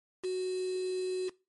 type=tone with quantisation; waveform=sine; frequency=370 Hz; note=F#4; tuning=in tune; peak=-30 dBFS; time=0.23-1.3 s; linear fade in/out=20 ms; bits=7; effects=noise-tail reverb RT60 0.3 s tail -22 dB re dry + MP3 48 kbps